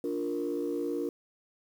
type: chord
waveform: sine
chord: Bb major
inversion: first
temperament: just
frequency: 291.4 / 349.6 / 466.2 Hz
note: D4 / F4 / Bb4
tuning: -13 / +2 / 0 cents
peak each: -33 dBFS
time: 0.04-1.09 s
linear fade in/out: 2 ms
effects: tanh soft clip ceiling -23 dBFS + 9-bit